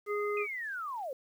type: harmonic tone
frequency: 414.1 Hz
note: G#4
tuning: 5 cents flat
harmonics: 1 / 3 / 5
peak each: -31 / -37 / -40 dBFS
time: 0.06-0.47 s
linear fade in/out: 50 ms
type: linear sweep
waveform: sine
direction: down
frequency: 2520 to 493.9 Hz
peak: -35 dBFS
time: 0.37-1.13 s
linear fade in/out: 2 ms
effects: 10-bit